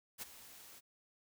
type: noise with ADSR envelope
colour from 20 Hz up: white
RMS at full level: -42 dBFS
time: 0.18-0.81 s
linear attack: 42 ms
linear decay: 17 ms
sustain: -14 dB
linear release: 31 ms
effects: none

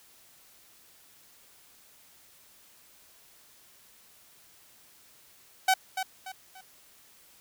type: tone with echo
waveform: sawtooth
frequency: 758 Hz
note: F#5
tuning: 42 cents sharp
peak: -16 dBFS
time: 5.68-5.74 s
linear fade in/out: 5 ms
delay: 290 ms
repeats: 3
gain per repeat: -9 dB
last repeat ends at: 6.61 s
effects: white hiss -58 dBFS RMS until 7.4 s

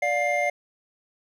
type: tone cluster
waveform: triangle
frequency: 586 / 710 / 2107 Hz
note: D5 / F5 / C7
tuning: -4 / +28 / +12 cents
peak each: -24 dBFS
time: 0.02-0.5 s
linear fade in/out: 5 ms
effects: none

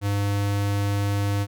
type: tone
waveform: square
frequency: 101 Hz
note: G#2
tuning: 48 cents flat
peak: -22 dBFS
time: 0.01-1.47 s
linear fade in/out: 50 ms
effects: none

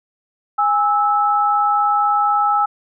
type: tone pair together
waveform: sine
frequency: 824 / 1308 Hz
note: G#5 / E6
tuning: -14 / -14 cents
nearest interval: minor sixth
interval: 800 cents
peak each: -16 dBFS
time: 0.58-2.66 s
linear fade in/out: 10 ms
effects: none

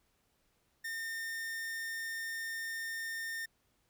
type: tone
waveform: 45% pulse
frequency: 1817 Hz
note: A#6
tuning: 45 cents flat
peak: -37 dBFS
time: 0.84-3.46 s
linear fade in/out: 10 ms
effects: pink hiss -75 dBFS RMS until 3.89 s

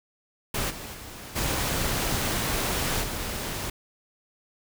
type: noise with level steps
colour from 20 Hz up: pink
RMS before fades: -28 / -38 / -41 / -27 / -32 dBFS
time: 0.54-3.7 s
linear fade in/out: 5 ms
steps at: 0.69 / 0.93 / 1.35 / 3.02 s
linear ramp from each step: 20 ms
effects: none

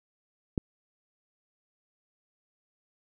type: click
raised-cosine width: 3 ms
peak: -14 dBFS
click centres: 0.578 s
effects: none

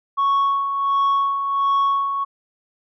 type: tone with tremolo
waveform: sine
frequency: 1108.7 Hz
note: C#6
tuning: in tune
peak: -12 dBFS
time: 0.17-2.25 s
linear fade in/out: 20 ms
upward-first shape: sine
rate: 1.4 Hz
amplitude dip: 60%
effects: tanh soft clip ceiling -14 dBFS

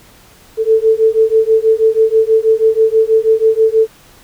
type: beating tone pair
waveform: sine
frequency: 440 / 446.2 Hz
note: A4 / A4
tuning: 0 / +24 cents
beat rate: 6.2 Hz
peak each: -11 dBFS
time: 0.57-3.88 s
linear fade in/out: 50 ms
effects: pink hiss -44 dBFS RMS until 4.23 s

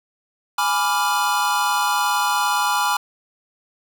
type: chord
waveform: square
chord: G# diminished seventh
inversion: none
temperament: equal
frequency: 830.6 / 987.8 / 1174.7 / 1396.9 Hz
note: G#5 / B5 / D6 / F6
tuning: 0 / 0 / 0 / 0 cents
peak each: -24 / -23 / -25 / -25 dBFS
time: 0.58-2.97 s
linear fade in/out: 5 ms
effects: none

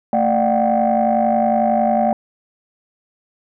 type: tone cluster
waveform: sine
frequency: 225.1 / 594 / 719 / 770 Hz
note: A3 / D5 / F#5 / G5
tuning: +40 / +20 / -50 / -31 cents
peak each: -18 dBFS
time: 0.13-2.13 s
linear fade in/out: 2 ms
effects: tanh soft clip ceiling -7 dBFS

